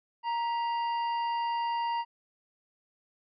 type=harmonic tone with a mistuned harmonic; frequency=935 Hz; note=A#5; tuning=5 cents sharp; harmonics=1 / 2 / 3 / 5; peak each=-28 / -44 / -43 / -49 dBFS; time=0.23-2.05 s; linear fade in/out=50 ms; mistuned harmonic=2; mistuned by=+80 cents; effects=none